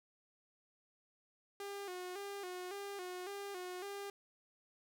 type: tone with vibrato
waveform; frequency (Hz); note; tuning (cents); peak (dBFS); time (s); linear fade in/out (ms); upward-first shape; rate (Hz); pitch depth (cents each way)
sawtooth; 381.3; G4; -48; -39; 1.6-4.1; 2; square; 1.8; 87
effects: none